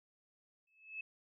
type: tone with exponential growth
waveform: sine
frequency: 2600 Hz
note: E7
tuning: 24 cents flat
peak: -38 dBFS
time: 0.67-1.01 s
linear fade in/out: 5 ms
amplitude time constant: 72 ms
effects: none